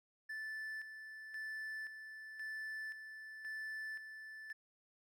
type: tone with tremolo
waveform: triangle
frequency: 1754 Hz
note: A6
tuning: 6 cents flat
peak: -40 dBFS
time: 0.29-4.53 s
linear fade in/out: 10 ms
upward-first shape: square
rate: 0.95 Hz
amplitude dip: 55%
effects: none